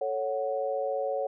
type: chord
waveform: sine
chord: F# minor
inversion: first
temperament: equal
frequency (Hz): 440 / 554.4 / 740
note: A4 / C#5 / F#5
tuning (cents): 0 / 0 / 0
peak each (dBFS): -34 / -29 / -34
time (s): 0.01-1.27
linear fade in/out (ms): 5
effects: none